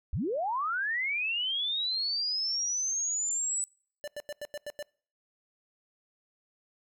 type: linear sweep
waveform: sine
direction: up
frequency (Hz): 45.88 to 7960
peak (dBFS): -28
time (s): 0.13-3.64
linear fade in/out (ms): 0
type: tone bursts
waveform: square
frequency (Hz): 587.3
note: D5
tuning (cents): 0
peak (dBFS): -36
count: 7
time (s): 4.04-4.826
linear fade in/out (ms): 0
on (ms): 36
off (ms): 89
effects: noise-tail reverb RT60 0.5 s tail -26 dB re dry